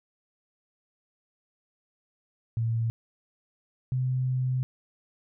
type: tone pair in turn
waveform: sine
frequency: 114.4 / 128.41 Hz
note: A#2 / C3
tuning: -32 / -32 cents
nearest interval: major second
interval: 200 cents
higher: second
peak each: -24 dBFS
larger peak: neither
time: 2.57-2.9 / 3.92-4.63 s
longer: second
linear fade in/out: 0 ms
effects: none